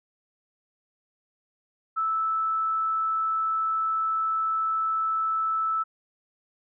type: tone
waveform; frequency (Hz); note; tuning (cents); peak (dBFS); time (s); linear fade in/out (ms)
sine; 1313; E6; -7; -23; 1.96-5.84; 20
effects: none